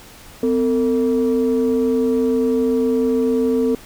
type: tone pair together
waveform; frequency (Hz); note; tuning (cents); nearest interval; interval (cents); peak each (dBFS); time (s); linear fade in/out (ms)
sine; 254.9 / 451.2; C4 / A4; -45 / +44; minor seventh; 989; -16; 0.43-3.75; 2
effects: tanh soft clip ceiling -10 dBFS + pink hiss -42 dBFS RMS until 3.85 s